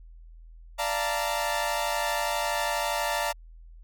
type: chord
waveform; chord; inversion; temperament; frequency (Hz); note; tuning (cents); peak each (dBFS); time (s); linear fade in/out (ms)
sawtooth; Bb major seventh; first; equal with one note detuned; 587.3 / 686.9 / 880 / 932.3; D5 / F5 / A5 / Bb5; 0 / -29 / 0 / 0; -28; 0.78-3.33; 20
effects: added 41 Hz sine -45 dBFS peak until 3.83 s